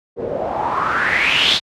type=noise with low-pass filter sweep; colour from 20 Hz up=white; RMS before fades=-18 dBFS; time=0.16-1.6 s; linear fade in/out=50 ms; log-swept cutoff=420 to 4000 Hz; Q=5.1; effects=high-pass 60 Hz 12 dB/octave